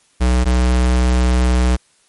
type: tone pair in turn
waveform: square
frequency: 62.1 / 62.1 Hz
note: B1 / B1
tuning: +10 / +10 cents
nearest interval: unison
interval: 0 cents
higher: neither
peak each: -12 dBFS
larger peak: neither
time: 0.2-0.45 / 0.45-1.77 s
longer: second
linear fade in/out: 20 ms
effects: white hiss -56 dBFS RMS until 2.08 s + MP3 48 kbps